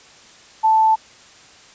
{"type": "tone", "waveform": "sine", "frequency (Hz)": 880, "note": "A5", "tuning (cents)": 0, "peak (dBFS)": -11, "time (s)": [0.63, 0.96], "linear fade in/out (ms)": 20, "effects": ["white hiss -46 dBFS RMS until 1.74 s", "resampled to 16000 Hz"]}